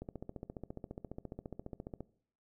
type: click train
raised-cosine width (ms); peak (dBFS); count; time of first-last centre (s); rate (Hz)
2; -29; 30; 0.02-2.006; 14.6
effects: noise-tail reverb RT60 0.6 s tail -20 dB re dry